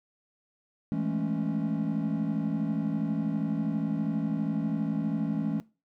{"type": "chord", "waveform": "triangle", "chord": "A major seventh", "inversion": "second", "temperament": "equal", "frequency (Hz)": [164.81, 207.7, 220, 277.2], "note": ["E3", "G#3", "A3", "C#4"], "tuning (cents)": [0, 0, 0, 0], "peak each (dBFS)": -30, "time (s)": [0.92, 5.6], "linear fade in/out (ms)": 0, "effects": ["noise-tail reverb RT60 0.3 s tail -21 dB re dry", "tanh soft clip ceiling -18 dBFS"]}